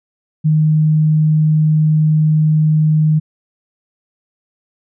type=tone; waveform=sine; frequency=154.8 Hz; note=D#3; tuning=9 cents flat; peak=-9 dBFS; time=0.44-3.2 s; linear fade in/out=20 ms; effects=none